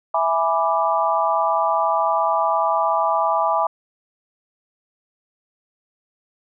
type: chord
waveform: sine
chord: E dominant seventh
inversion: none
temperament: equal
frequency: 659.3 / 830.6 / 987.8 / 1174.7 Hz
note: E5 / G#5 / B5 / D6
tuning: 0 / 0 / 0 / 0 cents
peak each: -22 dBFS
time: 0.14-3.67 s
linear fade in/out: 5 ms
effects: none